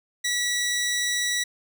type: tone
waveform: 15% pulse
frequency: 1941 Hz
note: B6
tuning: 31 cents flat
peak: -17 dBFS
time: 0.24-1.44 s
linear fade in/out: 10 ms
effects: none